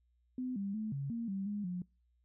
sine tone with pitch steps, 253.8 / 198.3 / 216.6 / 138.8 / 231.8 / 194.4 / 206 / 179.2 Hz, B3 / G3 / A3 / C#3 / A#3 / G3 / G#3 / F3, +47 / +20 / -27 / +3 / -10 / -14 / -14 / +45 cents, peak -35 dBFS, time 0.38-1.82 s, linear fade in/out 2 ms, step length 180 ms, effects noise-tail reverb RT60 0.3 s tail -26 dB re dry + added 60 Hz sine -70 dBFS peak until 2.24 s

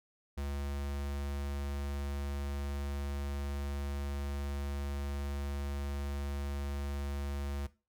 square tone, 70.6 Hz, C#2, 32 cents sharp, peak -36 dBFS, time 0.37-7.67 s, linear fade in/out 10 ms, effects noise-tail reverb RT60 0.3 s tail -17 dB re dry

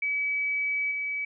sine tone with level steps, 2285 Hz, D7, 48 cents flat, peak -25 / -28 dBFS, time 0.02-1.25 s, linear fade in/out 5 ms, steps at 0.91 s, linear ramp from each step 5 ms, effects none

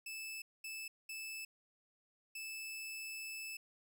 sawtooth tone bursts at uneven times, 2625 Hz, E7, 8 cents flat, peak -40 dBFS, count 4, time 0.06-0.42 / 0.64-0.88 / 1.09-1.45 / 2.35-3.57 s, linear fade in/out 5 ms, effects none

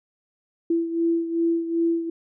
sine beating tone pair, 333.6 / 336.2 Hz, E4 / E4, +21 / +34 cents, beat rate 2.6 Hz, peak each -21 / -27 dBFS, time 0.7-2.1 s, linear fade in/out 5 ms, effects none

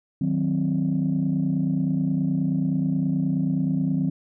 sine chord, C diminished, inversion first, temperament equal, 155.56 / 185 / 261.6 Hz, Eb3 / Gb3 / C4, 0 / 0 / 0 cents, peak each -24 dBFS, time 0.21-4.1 s, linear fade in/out 5 ms, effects tanh soft clip ceiling -14 dBFS

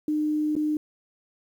sine tone with dropouts, 303.5 Hz, D#4, 43 cents flat, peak -22 dBFS, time 0.08-0.77 s, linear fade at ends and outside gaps 2 ms, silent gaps 0.554-0.564 s, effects 9-bit

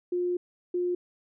sine tone pair in turn, 355.7 / 355.7 Hz, F4 / F4, +32 / +32 cents, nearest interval unison, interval 0 cents, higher neither, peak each -25 dBFS, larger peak neither, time 0.12-0.37 / 0.74-0.95 s, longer first, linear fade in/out 5 ms, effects none

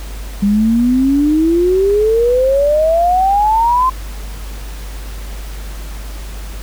sine exponential sweep, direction up, 198.1 to 1049 Hz, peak -9 dBFS, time 0.42-3.9 s, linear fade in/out 10 ms, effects added 50 Hz sine -24 dBFS peak until 6.62 s + pink hiss -35 dBFS RMS until 6.62 s

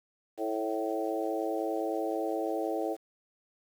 harmonic tone with a mistuned harmonic, 109.6 Hz, A2, 6 cents flat, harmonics 3 / 4 / 5 / 6 / 7, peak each -34 / -35 / -36 / -37 / -37 dBFS, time 0.37-2.97 s, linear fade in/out 50 ms, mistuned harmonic 6, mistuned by -15 cents, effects 9-bit

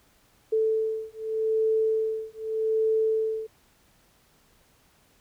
sine beating tone pair, 440 / 440.83 Hz, A4 / A4, 0 / +3 cents, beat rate 0.83 Hz, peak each -26 dBFS, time 0.52-3.47 s, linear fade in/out 10 ms, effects pink hiss -62 dBFS RMS until 5.2 s

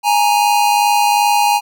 square tone pair together, 830 / 932.6 Hz, G#5 / A#5, -1 / +1 cents, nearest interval major second, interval 202 cents, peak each -13 / -16 dBFS, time 0.03-1.61 s, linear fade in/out 50 ms, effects none

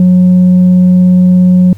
sine tone with tanh clipping, 181.7 Hz, F#3, 31 cents flat, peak -3 dBFS, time 0-1.73 s, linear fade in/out 2 ms, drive 1 dB, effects added 99 Hz sine -26 dBFS peak until 1.77 s + pink hiss -45 dBFS RMS until 1.77 s

